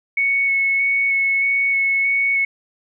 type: tone with vibrato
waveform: sine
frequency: 2209 Hz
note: C#7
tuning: 7 cents flat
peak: -15 dBFS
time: 0.17-2.45 s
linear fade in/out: 5 ms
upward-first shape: square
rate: 1.6 Hz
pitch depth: 9 cents each way
effects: none